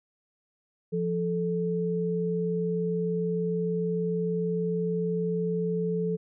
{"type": "tone pair together", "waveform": "sine", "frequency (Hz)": [173.3, 436.7], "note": ["F3", "A4"], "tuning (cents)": [-13, -13], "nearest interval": "octave + major third", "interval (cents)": 1600, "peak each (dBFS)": -28, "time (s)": [0.92, 6.17], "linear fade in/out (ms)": 20, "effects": []}